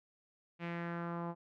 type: tone with low-pass filter sweep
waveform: sawtooth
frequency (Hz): 170.7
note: F3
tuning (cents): -39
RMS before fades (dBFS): -40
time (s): 0.59-1.35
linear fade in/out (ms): 50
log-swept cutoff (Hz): 2500 to 930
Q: 2.5
effects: none